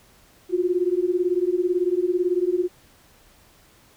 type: beating tone pair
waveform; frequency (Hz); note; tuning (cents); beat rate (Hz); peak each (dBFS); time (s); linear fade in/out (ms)
sine; 349.2 / 367.2; F4 / F#4; 0 / -13; 18; -22; 0.49-2.69; 50
effects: pink hiss -55 dBFS RMS until 3.96 s